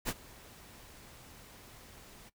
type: noise with ADSR envelope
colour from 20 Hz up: pink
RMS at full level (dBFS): -32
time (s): 0.05-2.3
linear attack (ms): 37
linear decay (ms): 45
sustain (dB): -22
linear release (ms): 22
effects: noise-tail reverb RT60 0.1 s tail -18 dB re dry